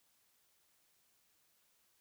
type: silence
effects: white hiss -74 dBFS RMS until 2 s